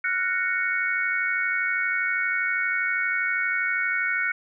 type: chord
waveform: sine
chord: Gb major seventh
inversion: third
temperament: just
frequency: 1387.5 / 1480 / 1850 / 2220 Hz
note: F6 / Gb6 / Bb6 / Db7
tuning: -12 / 0 / -14 / +2 cents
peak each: -32 / -26 / -31 / -26 dBFS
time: 0.04-4.32 s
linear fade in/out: 5 ms
effects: none